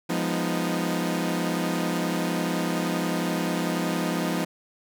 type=chord; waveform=sawtooth; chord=F half-diminished seventh; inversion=none; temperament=equal with one note detuned; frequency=174.61 / 205.6 / 246.9 / 311.1 Hz; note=F3 / Ab3 / Cb4 / Eb4; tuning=0 / -17 / 0 / 0 cents; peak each=-24 / -29 / -27 / -26 dBFS; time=0.09-4.45 s; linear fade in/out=10 ms; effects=none